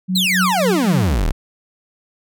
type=tone with tremolo; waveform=sine; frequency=185 Hz; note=F#3; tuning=in tune; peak=-15 dBFS; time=0.08-1.16 s; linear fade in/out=20 ms; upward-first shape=triangle; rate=3.7 Hz; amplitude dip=80%
type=exponential sweep; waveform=40% pulse; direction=down; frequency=4319 to 30.87 Hz; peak=-14 dBFS; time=0.15-1.32 s; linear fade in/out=10 ms
effects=none